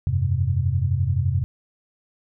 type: chord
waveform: sine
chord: F suspended second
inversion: none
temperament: equal with one note detuned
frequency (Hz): 87.31 / 98.91 / 130.81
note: F2 / G2 / C3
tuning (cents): 0 / +16 / 0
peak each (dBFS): -23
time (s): 0.07-1.44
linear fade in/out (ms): 0
effects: none